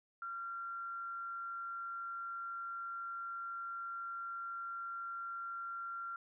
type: tone with frequency modulation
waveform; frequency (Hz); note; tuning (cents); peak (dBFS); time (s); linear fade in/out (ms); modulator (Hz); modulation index
sine; 1376; F6; -26; -40; 0.22-6.16; 2; 186; 0.2
effects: none